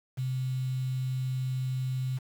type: tone with quantisation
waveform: sine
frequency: 129.5 Hz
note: C3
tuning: 17 cents flat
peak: -28 dBFS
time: 0.17-2.19 s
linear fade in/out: 20 ms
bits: 8
effects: none